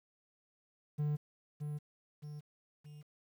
triangle tone with echo, 148.6 Hz, D3, 21 cents sharp, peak -29 dBFS, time 0.98-1.17 s, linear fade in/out 20 ms, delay 620 ms, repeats 3, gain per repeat -6 dB, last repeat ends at 3.03 s, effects 11-bit

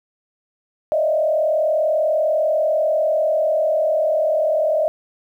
sine tone with frequency modulation, 622.3 Hz, D#5, in tune, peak -15 dBFS, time 0.92-4.88 s, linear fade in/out 0 ms, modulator 40.2 Hz, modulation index 0.99, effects 9-bit

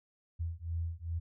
sine beating tone pair, 82.41 / 84.91 Hz, E2 / F2, 0 / -48 cents, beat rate 2.5 Hz, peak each -37 / -37 dBFS, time 0.39-1.2 s, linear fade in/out 20 ms, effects none

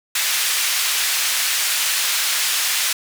pink band-pass noise, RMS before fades -20 dBFS, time 0.15-2.93 s, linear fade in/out 5 ms, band 2100 to 16000 Hz, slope 12 dB/octave, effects none

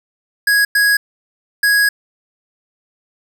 square tone bursts at uneven times, 1660 Hz, G#6, 1 cent flat, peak -11 dBFS, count 3, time 0.47-0.65 / 0.75-0.97 / 1.63-1.89 s, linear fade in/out 5 ms, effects none

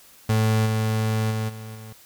35% pulse tone with level steps, 109.8 Hz, A2, 3 cents flat, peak -16 / -19 / -22 / -33 / -36 dBFS, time 0.29-1.93 s, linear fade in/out 5 ms, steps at 0.65 / 1.3 / 1.48 / 1.74 s, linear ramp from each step 20 ms, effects white hiss -51 dBFS RMS until 2.05 s

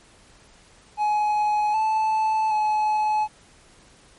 triangle tone with pitch steps, 842 / 873 / 854 Hz, G#5 / A5 / G#5, +24 / -14 / +48 cents, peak -17 dBFS, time 0.97-3.28 s, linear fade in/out 50 ms, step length 770 ms, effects pink hiss -53 dBFS RMS until 4.18 s + MP3 48 kbps

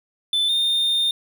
triangle tone pair in turn, 3520 / 3636 Hz, A7 / A#7, 0 / -44 cents, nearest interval minor second, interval 56 cents, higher second, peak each -16 dBFS, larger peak neither, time 0.33-0.49 / 0.49-1.11 s, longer second, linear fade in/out 2 ms, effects none

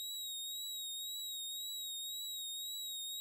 sawtooth tone with vibrato, 3800 Hz, A#7, 33 cents sharp, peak -38 dBFS, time 0-3.2 s, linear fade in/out 0 ms, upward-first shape triangle, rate 1.9 Hz, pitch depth 51 cents each way, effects none

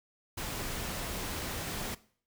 pink noise, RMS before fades -37 dBFS, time 0.37-1.95 s, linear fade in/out 10 ms, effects noise-tail reverb RT60 0.5 s tail -19 dB re dry

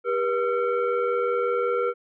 sine tone with frequency modulation, 482.7 Hz, B4, 40 cents flat, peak -21 dBFS, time 0.04-1.94 s, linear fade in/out 50 ms, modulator 880 Hz, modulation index 0.98, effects none

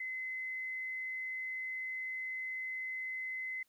sine tone, 2044 Hz, C7, 41 cents flat, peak -37 dBFS, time 0-3.63 s, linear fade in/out 5 ms, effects white hiss -75 dBFS RMS until 3.68 s

